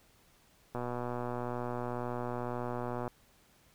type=click train; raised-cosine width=1 ms; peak=-23 dBFS; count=285; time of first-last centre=0.75-3.078 s; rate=122 Hz; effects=pink hiss -65 dBFS RMS until 3.74 s